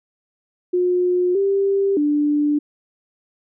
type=tone with pitch steps; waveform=sine; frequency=359.4 / 394.3 / 294.6 Hz; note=F4 / G4 / D4; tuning=+50 / +10 / +6 cents; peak=-15 dBFS; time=0.73-2.59 s; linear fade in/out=10 ms; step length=620 ms; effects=none